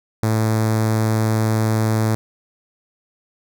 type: tone with notch filter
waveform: sawtooth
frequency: 110 Hz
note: A2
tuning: in tune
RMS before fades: -18 dBFS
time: 0.23-2.15 s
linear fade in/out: 0 ms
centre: 2900 Hz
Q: 1.1
effects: none